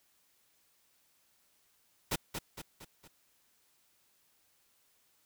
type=noise with echo; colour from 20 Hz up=pink; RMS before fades=-32 dBFS; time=2.11-2.16 s; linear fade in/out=10 ms; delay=230 ms; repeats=4; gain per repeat=-6 dB; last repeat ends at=3.08 s; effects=white hiss -71 dBFS RMS until 5.25 s